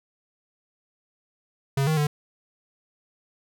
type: tone with pitch steps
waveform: square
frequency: 137.3 / 156.8 / 148.2 Hz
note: C#3 / D#3 / D3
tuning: -16 / +14 / +16 cents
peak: -21 dBFS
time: 1.77-2.07 s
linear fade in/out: 5 ms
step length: 100 ms
effects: none